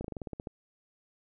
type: slowing click train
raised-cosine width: 2 ms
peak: -24 dBFS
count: 10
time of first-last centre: 0.01-0.472 s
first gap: 34 ms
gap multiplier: 1.1
effects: none